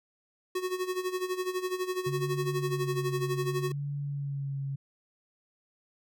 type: tone with tremolo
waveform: square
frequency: 367.9 Hz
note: F#4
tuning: 10 cents flat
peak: -28 dBFS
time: 0.55-3.72 s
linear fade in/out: 5 ms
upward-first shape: sine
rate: 12 Hz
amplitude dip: 75%
type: tone with vibrato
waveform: sine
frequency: 140.4 Hz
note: C#3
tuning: 22 cents sharp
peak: -31 dBFS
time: 2.06-4.76 s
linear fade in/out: 10 ms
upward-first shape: sine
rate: 0.67 Hz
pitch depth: 32 cents each way
effects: none